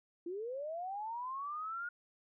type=linear sweep; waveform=sine; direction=up; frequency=331.2 to 1443 Hz; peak=-38 dBFS; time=0.26-1.89 s; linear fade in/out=5 ms; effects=none